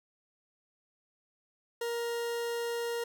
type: tone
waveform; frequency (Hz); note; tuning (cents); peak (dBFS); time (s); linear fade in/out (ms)
40% pulse; 469.8; A#4; +13; -31; 1.81-3.04; 5
effects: none